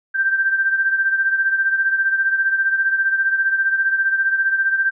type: beating tone pair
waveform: sine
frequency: 1568 / 1583 Hz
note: G6 / G6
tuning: 0 / +17 cents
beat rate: 15 Hz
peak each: -16 / -23 dBFS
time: 0.14-4.91 s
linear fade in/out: 20 ms
effects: none